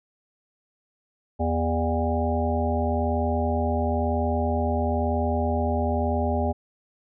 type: harmonic tone with a mistuned harmonic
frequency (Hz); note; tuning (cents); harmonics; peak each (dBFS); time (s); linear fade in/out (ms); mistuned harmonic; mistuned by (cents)
81; E2; -30; 1 / 3 / 5 / 7 / 9 / 10; -25 / -28 / -31 / -29 / -32 / -31; 1.39-6.53; 20; 7; +81
effects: none